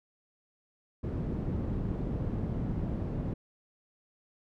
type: low-pass noise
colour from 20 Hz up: white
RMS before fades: -33 dBFS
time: 1.03-3.34 s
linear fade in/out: 10 ms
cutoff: 200 Hz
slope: 12 dB/octave
effects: none